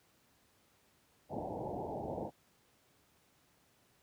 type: low-pass noise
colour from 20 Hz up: white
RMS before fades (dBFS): -40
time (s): 1.29-2.31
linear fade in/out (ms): 50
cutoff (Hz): 880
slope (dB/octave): 96
effects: pink hiss -70 dBFS RMS until 4.02 s + high-pass 80 Hz 12 dB/octave